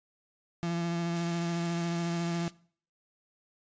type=tone with vibrato; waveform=35% pulse; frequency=170 Hz; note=F3; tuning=46 cents flat; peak=-28 dBFS; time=0.63-2.48 s; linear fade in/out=0 ms; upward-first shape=sine; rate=14 Hz; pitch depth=17 cents each way
type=high-pass noise; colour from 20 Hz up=white; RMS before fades=-45 dBFS; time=1.14-2.51 s; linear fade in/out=20 ms; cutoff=1400 Hz; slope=48 dB/octave
effects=noise-tail reverb RT60 0.5 s tail -21 dB re dry + resampled to 16000 Hz